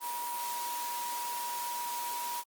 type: tone in noise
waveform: sine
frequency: 960 Hz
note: B5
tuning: 49 cents flat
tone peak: -35 dBFS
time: 0-2.44 s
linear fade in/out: 50 ms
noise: white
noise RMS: -40 dBFS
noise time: 0-2.44 s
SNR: +2 dB
effects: high-pass 300 Hz 12 dB/octave + Opus 24 kbps